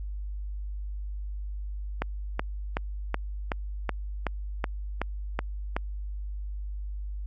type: click train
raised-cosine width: 0.5 ms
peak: -12 dBFS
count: 11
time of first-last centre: 2.02-5.765 s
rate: 2.67 Hz
effects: added 50 Hz sine -32 dBFS peak until 7.26 s + AAC 48 kbps